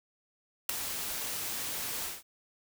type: noise with ADSR envelope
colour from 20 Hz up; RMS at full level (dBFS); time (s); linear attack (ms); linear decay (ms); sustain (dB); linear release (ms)
white; -24; 0.69-2.23; 5; 4; -12; 180
effects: none